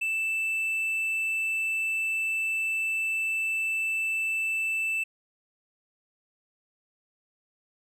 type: tone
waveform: triangle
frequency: 2647 Hz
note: E7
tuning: 7 cents sharp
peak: -24 dBFS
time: 0.01-5.04 s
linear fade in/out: 10 ms
effects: none